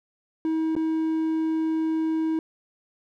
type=tone with dropouts; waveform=triangle; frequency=319.5 Hz; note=D#4; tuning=46 cents sharp; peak=-20 dBFS; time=0.45-2.39 s; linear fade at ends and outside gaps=1 ms; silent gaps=0.753-0.764 s; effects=none